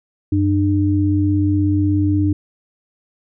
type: tone pair together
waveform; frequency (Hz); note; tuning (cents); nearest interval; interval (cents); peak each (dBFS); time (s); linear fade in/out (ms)
sine; 94.75 / 300.8; F#2 / D4; +42 / +42; octave + minor sixth; 2000; -16; 0.32-2.33; 5
effects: none